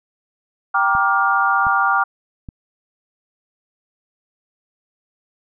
sine chord, G minor seventh, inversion none, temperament just, 784 / 940.8 / 1176 / 1411.2 Hz, G5 / Bb5 / D6 / F6, 0 / +16 / +2 / +18 cents, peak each -20 / -23 / -18 / -18 dBFS, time 0.74-2.04 s, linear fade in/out 10 ms
clicks, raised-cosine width 5 ms, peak -20 dBFS, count 3, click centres 0.951 / 1.668 / 2.488 s
effects none

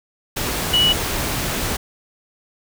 sine tone in noise, 2939 Hz, F#7, 12 cents flat, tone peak -13 dBFS, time 0.73-0.93 s, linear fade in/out 10 ms, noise pink, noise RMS -23 dBFS, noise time 0.36-1.77 s, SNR +7 dB, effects none

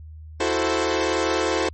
sawtooth chord, F# half-diminished seventh, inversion third, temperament equal, 329.6 / 370 / 440 / 523.3 Hz, E4 / F#4 / A4 / C5, 0 / 0 / 0 / 0 cents, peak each -22 dBFS, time 0.4-1.69 s, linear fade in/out 5 ms, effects added 78 Hz sine -37 dBFS peak until 1.73 s + MP3 32 kbps

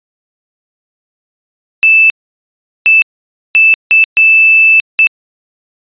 sine tone bursts at uneven times, 2637 Hz, E7, in tune, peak -3 dBFS, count 6, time 1.83-2.1 / 2.86-3.02 / 3.55-3.74 / 3.91-4.04 / 4.17-4.8 / 4.99-5.07 s, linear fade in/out 0 ms, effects resampled to 8000 Hz

